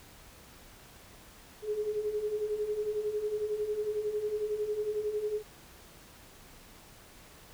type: beating tone pair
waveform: sine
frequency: 413.7 / 424.7 Hz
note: G#4 / G#4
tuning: -7 / +39 cents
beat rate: 11 Hz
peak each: -37 / -31 dBFS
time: 1.62-5.43 s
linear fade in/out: 50 ms
effects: pink hiss -54 dBFS RMS until 7.53 s